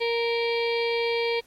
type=harmonic tone; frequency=466.2 Hz; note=A#4; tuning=in tune; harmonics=1 / 2 / 4 / 5 / 6 / 7 / 8 / 9 / 10; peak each=-24 / -33 / -41 / -30 / -42 / -36 / -43 / -39 / -40 dBFS; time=0-1.41 s; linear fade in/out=20 ms; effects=pink hiss -58 dBFS RMS until 1.46 s + MP3 64 kbps